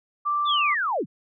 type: tone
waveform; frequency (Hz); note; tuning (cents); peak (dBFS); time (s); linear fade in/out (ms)
sine; 1174.7; D6; 0; -21; 0.25-0.75; 20
type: linear sweep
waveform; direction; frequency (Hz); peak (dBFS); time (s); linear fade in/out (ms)
sine; down; 3653 to 103.83; -22; 0.45-1.06; 50
effects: none